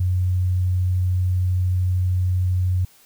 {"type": "tone", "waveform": "sine", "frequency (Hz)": 91.3, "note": "F#2", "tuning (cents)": -23, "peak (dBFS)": -17, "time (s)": [0, 2.85], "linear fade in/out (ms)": 5, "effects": ["white hiss -53 dBFS RMS until 3.05 s"]}